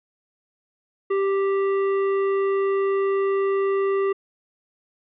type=tone with hard clipping; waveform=triangle; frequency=392 Hz; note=G4; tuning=in tune; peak=-21 dBFS; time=1.1-4.13 s; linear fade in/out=10 ms; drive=14 dB; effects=resampled to 8000 Hz